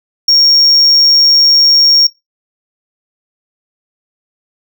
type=tone; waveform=triangle; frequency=5550 Hz; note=F8; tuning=12 cents flat; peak=-4 dBFS; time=0.28-2.07 s; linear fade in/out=5 ms; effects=noise-tail reverb RT60 0.2 s tail -20 dB re dry